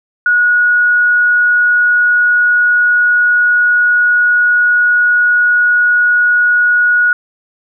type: tone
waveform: sine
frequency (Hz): 1455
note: F#6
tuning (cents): -29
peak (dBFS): -7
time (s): 0.26-7.13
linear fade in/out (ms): 2
effects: none